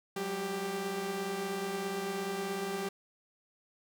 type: tone cluster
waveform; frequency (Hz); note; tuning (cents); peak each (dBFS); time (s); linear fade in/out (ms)
sawtooth; 184.2 / 201.2 / 393.3; F#3 / G3 / G4; -7 / +45 / +6; -37 / -39 / -31; 0.16-2.89; 5
effects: none